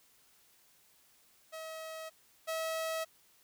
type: tone pair in turn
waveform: sawtooth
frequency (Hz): 640 / 644.8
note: D#5 / E5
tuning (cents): +49 / -38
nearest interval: unison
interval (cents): 13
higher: second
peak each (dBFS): -38 / -30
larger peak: second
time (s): 1.52-2.1 / 2.47-3.05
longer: neither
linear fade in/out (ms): 20
effects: white hiss -66 dBFS RMS until 3.43 s